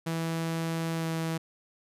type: tone with pitch glide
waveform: sawtooth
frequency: 164.2 to 162.88 Hz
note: E3 to E3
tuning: -6 to -20 cents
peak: -25 dBFS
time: 0.06-1.38 s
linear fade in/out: 10 ms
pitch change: -14 cents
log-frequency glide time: 0.95-1.07 s
effects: resampled to 32000 Hz